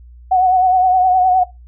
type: tone with vibrato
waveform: sine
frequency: 740 Hz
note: F#5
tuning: in tune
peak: -9 dBFS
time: 0.31-1.44 s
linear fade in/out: 10 ms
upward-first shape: triangle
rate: 9.7 Hz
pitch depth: 49 cents each way
effects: noise-tail reverb RT60 0.2 s tail -18 dB re dry + added 60 Hz sine -37 dBFS peak until 1.67 s